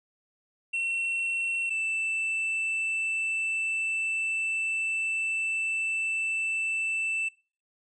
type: tone pair in turn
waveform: triangle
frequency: 2714 / 2654 Hz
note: E7 / E7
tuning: +50 / +11 cents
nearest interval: unison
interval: 39 cents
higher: first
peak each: -25 dBFS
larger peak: neither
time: 0.73-1.7 / 1.7-7.29 s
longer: second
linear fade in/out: 10 ms
effects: noise-tail reverb RT60 0.4 s tail -24 dB re dry + resampled to 22050 Hz